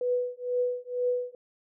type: tone with tremolo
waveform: sine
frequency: 493.9 Hz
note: B4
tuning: in tune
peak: -22 dBFS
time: 0.01-1.35 s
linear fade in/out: 2 ms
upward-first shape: triangle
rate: 2.1 Hz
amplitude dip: 100%
effects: none